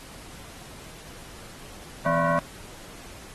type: tone with frequency modulation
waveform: sine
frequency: 253 Hz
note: B3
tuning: 42 cents sharp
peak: -20 dBFS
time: 2.06-2.39 s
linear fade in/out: 0 ms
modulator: 418 Hz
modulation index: 2.8
effects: pink hiss -45 dBFS RMS until 3.34 s + AAC 32 kbps